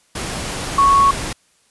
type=tone in noise; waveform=sine; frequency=1108.7 Hz; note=C#6; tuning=in tune; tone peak=-9 dBFS; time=0.78-1.11 s; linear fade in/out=5 ms; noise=pink; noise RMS=-25 dBFS; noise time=0.15-1.33 s; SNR=+13 dB; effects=white hiss -58 dBFS RMS until 1.7 s + resampled to 24000 Hz